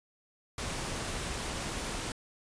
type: noise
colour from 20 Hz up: pink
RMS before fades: -36 dBFS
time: 0.58-2.12 s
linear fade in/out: 2 ms
effects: resampled to 22050 Hz